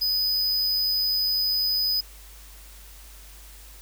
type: tone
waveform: square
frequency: 4996 Hz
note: D#8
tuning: 6 cents sharp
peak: -22 dBFS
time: 0.01-2.01 s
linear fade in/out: 10 ms
effects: added 50 Hz sine -45 dBFS peak until 3.81 s + white hiss -49 dBFS RMS until 3.81 s